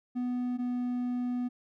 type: tone pair in turn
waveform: triangle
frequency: 247.4 / 246.5 Hz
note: B3 / B3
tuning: +3 / -3 cents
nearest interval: unison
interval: 6 cents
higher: first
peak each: -27 dBFS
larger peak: neither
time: 0.15-0.58 / 0.58-1.49 s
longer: second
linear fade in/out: 20 ms
effects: none